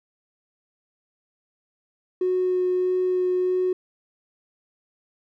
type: tone with vibrato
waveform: triangle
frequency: 365.9 Hz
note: F#4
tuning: 19 cents flat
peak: -16 dBFS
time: 2.21-3.73 s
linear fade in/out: 5 ms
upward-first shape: sine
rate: 1.6 Hz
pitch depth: 8 cents each way
effects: tanh soft clip ceiling -17 dBFS